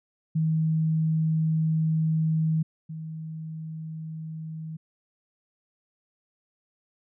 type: tone pair in turn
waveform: sine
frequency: 159 / 159 Hz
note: D#3 / D#3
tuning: +38 / +38 cents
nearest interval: unison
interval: 0 cents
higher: neither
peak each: -21 / -33 dBFS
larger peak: first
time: 0.35-2.63 / 2.89-4.77 s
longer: first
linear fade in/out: 10 ms
effects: none